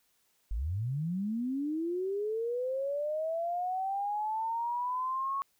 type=linear sweep; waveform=sine; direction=up; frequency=44.59 to 1108.7 Hz; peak=-30 dBFS; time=0.51-5.42 s; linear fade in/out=0 ms; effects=white hiss -72 dBFS RMS until 5.59 s